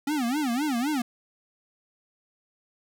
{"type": "tone with vibrato", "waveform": "square", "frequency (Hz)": 267.6, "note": "C4", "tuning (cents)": 39, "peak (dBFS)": -25, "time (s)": [0.07, 1.02], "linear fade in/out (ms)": 5, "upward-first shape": "sine", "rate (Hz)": 3.9, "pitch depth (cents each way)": 250, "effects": []}